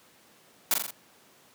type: noise with echo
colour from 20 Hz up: white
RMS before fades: -23 dBFS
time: 0.71-0.74 s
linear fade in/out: 2 ms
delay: 42 ms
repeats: 4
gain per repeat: -4 dB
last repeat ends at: 0.908 s
effects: pink hiss -58 dBFS RMS until 1.54 s + high-pass 200 Hz 12 dB/octave